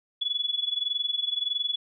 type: tone with amplitude modulation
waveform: sine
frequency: 3408 Hz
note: G#7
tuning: 44 cents sharp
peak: -22 dBFS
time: 0.21-1.76 s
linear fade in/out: 10 ms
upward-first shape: sine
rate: 21.6 Hz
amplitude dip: 85%
effects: none